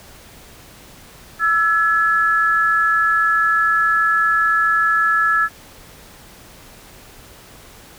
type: tone pair together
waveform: sine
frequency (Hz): 1326.9 / 1702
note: E6 / G#6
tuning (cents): +11 / +42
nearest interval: major third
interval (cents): 431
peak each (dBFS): -16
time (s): 1.39-5.49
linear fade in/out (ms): 50
effects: pink hiss -43 dBFS RMS until 7.98 s